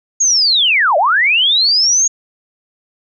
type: linear two-way sweep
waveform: sine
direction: down then up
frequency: 6700 to 559 to 6700 Hz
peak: -9 dBFS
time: 0.2-2.08 s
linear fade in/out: 10 ms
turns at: 0.97 s
effects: none